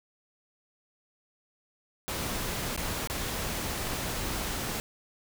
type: noise with dropouts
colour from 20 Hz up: pink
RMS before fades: -33 dBFS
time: 2.08-4.8 s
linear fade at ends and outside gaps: 0 ms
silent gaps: 2.763-2.776 / 3.073-3.099 s
effects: none